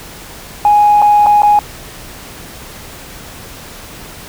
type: tone with dropouts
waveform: sine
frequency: 830.6 Hz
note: G#5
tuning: in tune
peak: -4 dBFS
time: 0.65-1.59 s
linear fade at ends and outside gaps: 1 ms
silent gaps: 1.018-1.023 / 1.262-1.267 / 1.42-1.432 s
effects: tanh soft clip ceiling -1 dBFS + pink hiss -32 dBFS RMS until 4.28 s